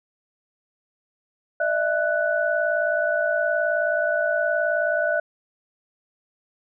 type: tone cluster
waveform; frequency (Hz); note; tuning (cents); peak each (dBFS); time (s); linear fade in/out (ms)
sine; 602 / 661 / 1484; D5 / E5 / F#6; +43 / +5 / +5; -24; 1.6-5.2; 5
effects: none